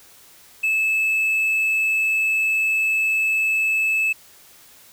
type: tone with hard clipping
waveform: sine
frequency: 2610 Hz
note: E7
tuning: 18 cents flat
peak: -18 dBFS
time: 0.63-4.13 s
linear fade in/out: 10 ms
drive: 2 dB
effects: white hiss -49 dBFS RMS until 4.92 s